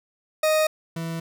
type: tone pair in turn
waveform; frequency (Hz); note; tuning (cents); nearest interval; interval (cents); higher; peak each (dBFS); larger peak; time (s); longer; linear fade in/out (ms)
40% pulse; 622.3 / 164.83; D#5 / E3; 0 / 0; octave + major seventh; 2300; first; -17 / -27; first; 0.43-0.67 / 0.96-1.2; neither; 5
effects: none